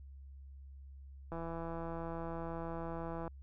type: click train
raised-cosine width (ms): 1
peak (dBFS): -29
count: 326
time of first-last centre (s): 1.32-3.278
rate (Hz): 166
effects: added 68 Hz sine -49 dBFS peak until 3.42 s